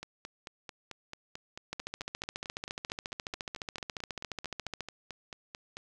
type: two click trains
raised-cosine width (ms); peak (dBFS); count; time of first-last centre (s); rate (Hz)
0.2; -24 / -19; 27 / 45; 0.03-5.77 / 1.73-4.807; 4.53 / 14.3
effects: none